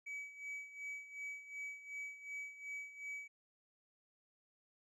triangle tone with tremolo, 2281 Hz, C#7, 49 cents sharp, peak -40 dBFS, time 0.06-3.28 s, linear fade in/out 10 ms, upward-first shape sine, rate 2.7 Hz, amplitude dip 75%, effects resampled to 24000 Hz

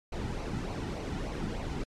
brown noise with flanger, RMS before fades -35 dBFS, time 0.12-1.84 s, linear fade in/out 5 ms, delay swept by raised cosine 0.57 to 1.87 ms, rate 3.4 Hz, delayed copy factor -0.6, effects low-pass 7000 Hz 12 dB/octave + MP3 64 kbps

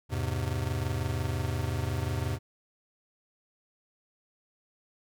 square chord, E augmented, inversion none, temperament just, 82.41 / 103.01 / 128.76 Hz, E2 / G#2 / B#2, 0 / -14 / -27 cents, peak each -34 / -34 / -34 dBFS, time 0.09-2.39 s, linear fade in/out 50 ms, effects none

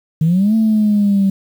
sine linear two-way sweep, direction up then down, 152.5 to 223.5 to 193 Hz, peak -9 dBFS, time 0.21-1.3 s, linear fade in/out 5 ms, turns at 0.55 s, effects tanh soft clip ceiling -6 dBFS + 7-bit

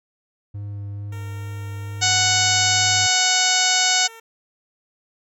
triangle tone with vibrato, 101.5 Hz, G#2, 39 cents flat, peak -26 dBFS, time 0.54-3.07 s, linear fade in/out 10 ms, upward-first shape sine, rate 2.3 Hz, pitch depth 11 cents each way
10% pulse tone with pitch glide, 460 to 453.9 Hz, A#4 to A#4, -23 to -46 cents, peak -32 dBFS, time 1.12-4.2 s, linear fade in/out 5 ms, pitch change -23 cents, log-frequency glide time 2.5-3.71 s
harmonic tone, 740 Hz, F#5, in tune, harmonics 1 / 2 / 3 / 4 / 5 / 6 / 7 / 8 / 9 / 10, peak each -25 / -25 / -25 / -25 / -25 / -25 / -25 / -25 / -25 / -25 dBFS, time 2.01-4.08 s, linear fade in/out 20 ms
effects none

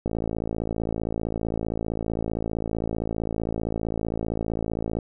click train, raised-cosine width 2 ms, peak -14 dBFS, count 274, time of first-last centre 0.06-4.988 s, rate 55.4 Hz, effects none

